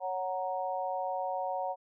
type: chord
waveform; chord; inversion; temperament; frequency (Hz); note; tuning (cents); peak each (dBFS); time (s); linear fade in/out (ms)
sine; F# major; second; equal; 554.4 / 740 / 932.3; C#5 / F#5 / A#5; 0 / 0 / 0; -36 / -34 / -37; 0-1.76; 50
effects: none